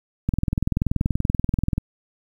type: click train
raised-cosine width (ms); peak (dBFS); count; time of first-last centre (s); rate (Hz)
5; -8; 32; 0.29-1.78; 20.8
effects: 8-bit